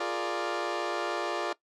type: chord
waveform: 20% pulse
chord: Bb dominant seventh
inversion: second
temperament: equal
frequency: 349.2 / 415.3 / 466.2 / 587.3 Hz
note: F4 / Ab4 / Bb4 / D5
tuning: 0 / 0 / 0 / 0 cents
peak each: -29 / -32 / -33 / -29 dBFS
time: 0-1.53 s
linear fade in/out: 5 ms
effects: noise-tail reverb RT60 0.1 s tail -18 dB re dry + low-pass 5000 Hz 12 dB/octave